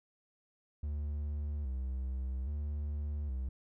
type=tone with vibrato; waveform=triangle; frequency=69 Hz; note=C#2; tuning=7 cents flat; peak=-32 dBFS; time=0.83-3.49 s; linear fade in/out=5 ms; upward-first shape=square; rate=0.61 Hz; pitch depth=110 cents each way; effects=none